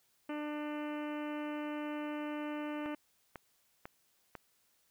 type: harmonic tone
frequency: 298.2 Hz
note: D4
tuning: 27 cents sharp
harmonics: 1 / 2 / 3 / 4 / 5 / 6 / 7 / 8 / 9 / 10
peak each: -38 / -44 / -48 / -50 / -52 / -54 / -55 / -56 / -57 / -58 dBFS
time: 0.29-2.95 s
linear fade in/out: 5 ms
type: click train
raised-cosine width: 0.5 ms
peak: -29 dBFS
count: 4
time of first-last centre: 2.86-4.353 s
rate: 2.01 Hz
effects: white hiss -73 dBFS RMS until 4.9 s